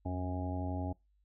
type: harmonic tone with a mistuned harmonic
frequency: 91.4 Hz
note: F#2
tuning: 21 cents flat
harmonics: 1 / 2 / 3 / 4 / 5 / 6 / 7 / 8 / 9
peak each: -36 / -45 / -39 / -51 / -52 / -53 / -45 / -53 / -45 dBFS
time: 0.05-0.93 s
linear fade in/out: 10 ms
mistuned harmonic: 1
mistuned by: -120 cents
effects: noise-tail reverb RT60 0.2 s tail -24 dB re dry + added 50 Hz sine -68 dBFS peak until 1.24 s